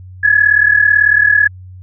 sine tone pair together, 1672 / 1710.1 Hz, G#6 / A6, +11 / -50 cents, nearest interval unison, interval 39 cents, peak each -10 dBFS, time 0.23-1.48 s, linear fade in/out 10 ms, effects added 92 Hz sine -31 dBFS peak until 1.82 s

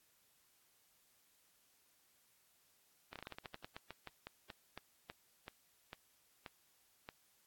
slowing click train, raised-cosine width 0.3 ms, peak -30 dBFS, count 21, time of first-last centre 3.13-7.089 s, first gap 27 ms, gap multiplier 1.18, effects white hiss -73 dBFS RMS until 7.46 s + AAC 64 kbps

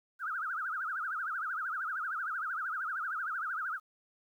sine tone with vibrato, 1402 Hz, F6, 6 cents sharp, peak -33 dBFS, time 0.19-3.8 s, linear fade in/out 50 ms, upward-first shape triangle, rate 13 Hz, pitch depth 260 cents each way, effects 11-bit

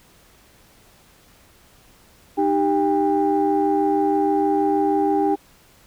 sine tone cluster, 307.1 / 393.4 / 801 Hz, D#4 / G4 / G5, -23 / +6 / +37 cents, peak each -20 dBFS, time 2.37-5.36 s, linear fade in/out 20 ms, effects tanh soft clip ceiling -9 dBFS + pink hiss -53 dBFS RMS until 5.86 s

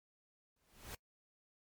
pink noise with exponential growth, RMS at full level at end -44 dBFS, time 0.56-0.95 s, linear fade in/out 5 ms, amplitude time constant 84 ms, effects noise-tail reverb RT60 0.1 s tail -23 dB re dry + MP3 96 kbps

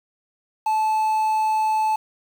triangle tone with quantisation, 870 Hz, A5, 20 cents flat, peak -16 dBFS, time 0.66-1.96 s, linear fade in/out 5 ms, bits 7, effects none

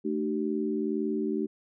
sine tone cluster, 219.8 / 301.7 / 381.4 Hz, A3 / D4 / G4, -2 / +47 / -47 cents, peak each -31 dBFS, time 0.04-1.47 s, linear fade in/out 20 ms, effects none

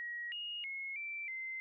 sine tone with pitch steps, 1903 / 2864 / 2170 / 2339 / 2073 Hz, A#6 / F7 / C#7 / D7 / C7, +35 / +43 / -37 / -8 / -17 cents, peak -39 dBFS, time 0-1.6 s, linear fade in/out 0 ms, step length 320 ms, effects none

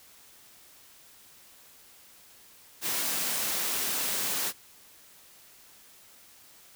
white high-pass noise, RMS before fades -30 dBFS, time 2.81-4.53 s, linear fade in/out 50 ms, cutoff 140 Hz, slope 24 dB/octave, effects white hiss -55 dBFS RMS until 6.75 s

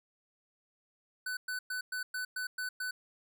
square tone bursts, 1500 Hz, F#6, 23 cents sharp, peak -35 dBFS, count 8, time 1.26-2.91 s, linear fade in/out 5 ms, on 110 ms, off 110 ms, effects none

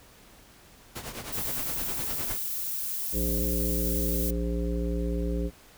pink noise with tremolo, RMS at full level -35 dBFS, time 0.95-2.38 s, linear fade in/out 10 ms, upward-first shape triangle, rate 9.7 Hz, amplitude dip 75%
violet noise, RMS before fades -32 dBFS, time 1.32-4.31 s, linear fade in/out 10 ms
harmonic tone, 58.27 Hz, A#1, in tune, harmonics 1 / 3 / 5 / 7 / 9, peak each -28 / -33 / -35 / -36 / -38 dBFS, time 3.12-5.51 s, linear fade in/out 50 ms
effects pink hiss -54 dBFS RMS until 5.77 s

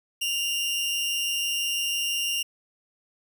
sawtooth tone pair together, 2794 / 2960 Hz, F7 / F#7, 0 / 0 cents, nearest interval minor second, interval 100 cents, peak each -22 / -33 dBFS, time 0.21-2.43 s, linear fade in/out 10 ms, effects none

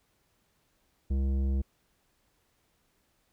sine tone with tanh clipping, 67.3 Hz, C2, 49 cents sharp, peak -27 dBFS, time 1.1-1.62 s, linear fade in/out 10 ms, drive 12 dB, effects pink hiss -72 dBFS RMS until 3.32 s

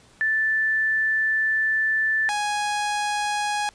sine / sawtooth tone pair in turn, 1760 / 830.6 Hz, A6 / G#5, 0 / 0 cents, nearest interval octave + minor second, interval 1300 cents, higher first, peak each -19 dBFS, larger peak neither, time 0.21-2.29 / 2.29-3.69 s, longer first, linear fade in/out 0 ms, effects pink hiss -54 dBFS RMS until 3.74 s + resampled to 22050 Hz

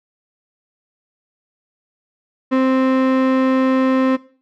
35% pulse tone, 261.6 Hz, C4, in tune, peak -11 dBFS, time 2.51-4.17 s, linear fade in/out 20 ms, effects noise-tail reverb RT60 0.4 s tail -18 dB re dry + low-pass 2000 Hz 12 dB/octave

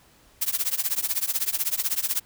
blue noise with tremolo, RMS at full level -22 dBFS, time 0.41-2.2 s, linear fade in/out 10 ms, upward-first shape triangle, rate 16 Hz, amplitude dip 100%, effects pink hiss -57 dBFS RMS until 2.25 s

